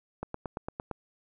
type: click train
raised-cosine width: 1 ms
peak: -20 dBFS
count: 7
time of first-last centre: 0.23-0.913 s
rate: 8.79 Hz
effects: none